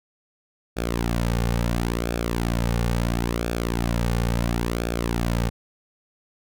sawtooth tone with flanger, 58.27 Hz, A#1, in tune, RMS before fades -24 dBFS, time 0.76-5.5 s, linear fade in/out 20 ms, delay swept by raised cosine 0.99 to 3.09 ms, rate 0.73 Hz, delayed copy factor -0.65, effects none

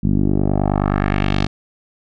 10% pulse tone with low-pass filter sweep, 49.5 Hz, G1, 18 cents sharp, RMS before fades -17 dBFS, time 0.03-1.47 s, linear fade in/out 10 ms, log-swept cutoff 200 to 4600 Hz, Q 1.8, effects none

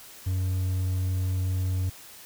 triangle tone, 92.5 Hz, F#2, in tune, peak -22 dBFS, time 0.26-1.9 s, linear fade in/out 10 ms, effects white hiss -47 dBFS RMS until 2.25 s

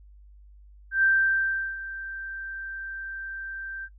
sine tone with ADSR envelope, 1568 Hz, G6, in tune, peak -17 dBFS, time 0.91-3.89 s, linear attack 120 ms, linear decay 730 ms, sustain -16 dB, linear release 52 ms, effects noise-tail reverb RT60 0.1 s tail -18 dB re dry + added 50 Hz sine -48 dBFS peak until 3.98 s

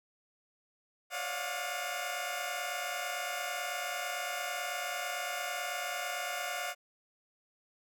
15% pulse tone cluster, 548 / 587 / 693 / 722 / 2485 Hz, C#5 / D5 / F5 / F#5 / D#7, -20 / -1 / -14 / -43 / -3 cents, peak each -39 / -36 / -35 / -31 / -40 dBFS, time 1.1-6.75 s, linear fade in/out 50 ms, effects none

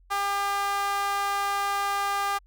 sawtooth tone with high-pass filter, 400.7 Hz, G4, 38 cents sharp, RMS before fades -27 dBFS, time 0.1-2.39 s, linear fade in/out 20 ms, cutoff 990 Hz, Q 8.8, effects added 44 Hz sine -54 dBFS peak until 2.46 s

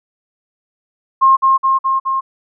sine tone with echo, 1068 Hz, C6, 35 cents sharp, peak -6 dBFS, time 1.21-1.37 s, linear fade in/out 20 ms, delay 210 ms, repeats 4, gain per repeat -2 dB, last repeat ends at 2.21 s, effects none

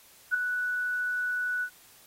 sine tone with ADSR envelope, 1480 Hz, F#6, in tune, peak -19 dBFS, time 0.31-1.7 s, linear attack 34 ms, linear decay 4 ms, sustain -8 dB, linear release 73 ms, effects white hiss -56 dBFS RMS until 2.06 s + AAC 48 kbps

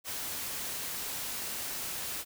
white noise, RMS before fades -37 dBFS, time 0.04-2.25 s, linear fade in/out 50 ms, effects none

